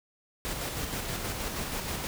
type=noise with tremolo; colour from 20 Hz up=pink; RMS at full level=-33 dBFS; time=0.45-2.07 s; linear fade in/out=0 ms; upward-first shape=square; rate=6.3 Hz; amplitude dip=30%; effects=none